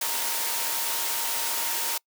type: tone in noise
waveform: sine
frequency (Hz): 926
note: A#5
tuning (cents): -12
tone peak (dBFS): -38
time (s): 0.01-1.98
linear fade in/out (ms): 5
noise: white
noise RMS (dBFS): -28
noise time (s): 0.01-1.98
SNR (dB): -13
effects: noise-tail reverb RT60 0.1 s tail -26 dB re dry + high-pass 400 Hz 12 dB/octave